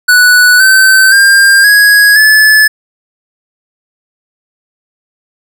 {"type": "tone with pitch steps", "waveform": "square", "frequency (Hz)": [1480, 1538.4, 1599.1, 1662.2, 1727.8], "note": ["F#6", "G6", "G6", "G#6", "A6"], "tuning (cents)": [0, -33, 34, 1, -32], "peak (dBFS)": -3, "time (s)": [0.08, 2.68], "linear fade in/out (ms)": 10, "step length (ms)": 520, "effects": []}